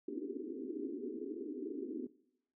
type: band-pass noise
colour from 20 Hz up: white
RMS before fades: -42 dBFS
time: 0.08-2.07 s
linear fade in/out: 5 ms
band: 240 to 420 Hz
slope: 96 dB/octave
effects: noise-tail reverb RT60 0.8 s tail -20 dB re dry